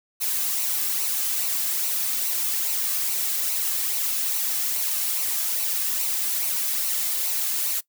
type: noise with flanger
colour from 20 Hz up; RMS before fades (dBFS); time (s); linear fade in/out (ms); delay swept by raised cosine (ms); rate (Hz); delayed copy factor
blue; -25; 0.2-7.81; 20; 0.58 to 2.18; 2.4; -0.5
effects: noise-tail reverb RT60 0.1 s tail -20 dB re dry